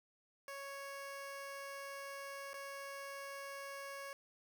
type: tone with dropouts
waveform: 15% pulse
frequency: 554.4 Hz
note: C#5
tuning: in tune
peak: -39 dBFS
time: 0.48-4.13 s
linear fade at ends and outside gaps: 1 ms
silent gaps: 2.533-2.541 s
effects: none